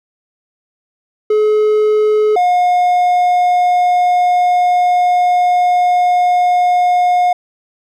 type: tone pair in turn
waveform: triangle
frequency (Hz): 426.4 / 717.1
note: G#4 / F5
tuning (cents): +46 / +46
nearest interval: major sixth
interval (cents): 900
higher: second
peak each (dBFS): -7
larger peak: neither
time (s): 1.3-2.36 / 2.36-7.33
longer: second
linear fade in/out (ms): 5
effects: none